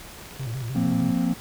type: clicks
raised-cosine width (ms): 0.2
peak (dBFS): -27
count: 12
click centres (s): 0.213 / 0.257 / 0.31 / 0.362 / 0.396 / 0.434 / 0.492 / 0.538 / 0.572 / 0.606 / 0.641 / 0.682
type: tone with vibrato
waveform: triangle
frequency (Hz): 123.47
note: B2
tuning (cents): 0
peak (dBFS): -26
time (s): 0.39-1.12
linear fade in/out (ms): 10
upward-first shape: square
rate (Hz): 6.5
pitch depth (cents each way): 130
type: chord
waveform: triangle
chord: F suspended fourth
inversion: none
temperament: equal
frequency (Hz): 174.61 / 233.1 / 261.6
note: F3 / Bb3 / C4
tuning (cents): 0 / 0 / 0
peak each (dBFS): -23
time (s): 0.75-1.34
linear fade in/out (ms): 10
effects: pink hiss -42 dBFS RMS until 1.4 s